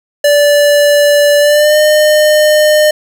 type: tone with pitch glide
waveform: square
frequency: 582 to 607.8 Hz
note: D5 to D#5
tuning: -16 to -41 cents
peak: -6 dBFS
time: 0.24-2.91 s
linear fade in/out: 5 ms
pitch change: +75 cents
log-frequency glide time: 1.39-1.78 s
effects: 7-bit